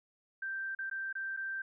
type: tone with dropouts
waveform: sine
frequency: 1568 Hz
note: G6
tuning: in tune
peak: -35 dBFS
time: 0.42-1.62 s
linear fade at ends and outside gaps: 5 ms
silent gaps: 0.75-0.788 / 0.899-0.912 / 1.128-1.152 / 1.366-1.372 s
effects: none